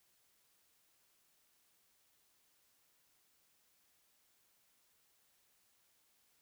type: silence
effects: white hiss -74 dBFS RMS until 6.41 s